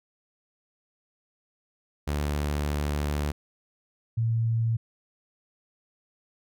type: tone pair in turn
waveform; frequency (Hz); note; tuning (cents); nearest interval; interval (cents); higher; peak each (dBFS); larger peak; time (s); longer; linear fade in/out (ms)
sawtooth / sine; 73.42 / 114.17; D2 / A#2; 0 / -36; minor sixth; 764; second; -22; neither; 2.07-3.32 / 4.17-4.77; first; 10
effects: none